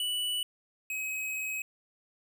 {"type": "tone pair in turn", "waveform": "square", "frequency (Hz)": [2960, 2543], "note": ["F#7", "D#7"], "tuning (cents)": [0, 37], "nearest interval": "minor third", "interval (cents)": 263, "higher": "first", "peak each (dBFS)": [-30, -33], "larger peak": "first", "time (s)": [[0, 0.43], [0.9, 1.62]], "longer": "second", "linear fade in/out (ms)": 2, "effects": []}